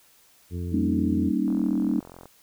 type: harmonic tone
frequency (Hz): 87.6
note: F2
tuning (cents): +6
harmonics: 1 / 2 / 3 / 4 / 5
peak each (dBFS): -29 / -35 / -39 / -41 / -43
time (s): 0.5-1.32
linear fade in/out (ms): 50
type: chord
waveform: sine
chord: Eb dominant seventh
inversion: first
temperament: equal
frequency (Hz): 196 / 233.1 / 277.2 / 311.1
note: G3 / Bb3 / Db4 / Eb4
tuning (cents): 0 / 0 / 0 / 0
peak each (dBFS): -27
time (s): 0.72-2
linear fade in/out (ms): 10
type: click train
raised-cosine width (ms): 1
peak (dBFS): -29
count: 35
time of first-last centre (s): 1.48-2.256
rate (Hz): 43.8
effects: white hiss -58 dBFS RMS until 2.42 s